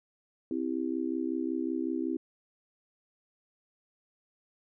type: chord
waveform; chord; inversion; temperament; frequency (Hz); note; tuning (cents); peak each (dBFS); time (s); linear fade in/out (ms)
sine; C major; none; just; 261.6 / 327 / 392.4; C4 / E4 / G4; 0 / -14 / +2; -33 / -32 / -38; 0.51-2.17; 2
effects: none